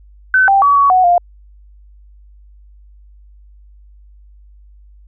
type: tone with pitch steps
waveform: sine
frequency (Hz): 1520 / 786 / 1136 / 1124 / 740 / 702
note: F#6 / G5 / C#6 / C#6 / F#5 / F5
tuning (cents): +46 / +4 / +42 / +24 / 0 / +9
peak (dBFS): -7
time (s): 0.34-1.18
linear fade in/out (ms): 2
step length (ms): 140
effects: added 50 Hz sine -40 dBFS peak until 5.07 s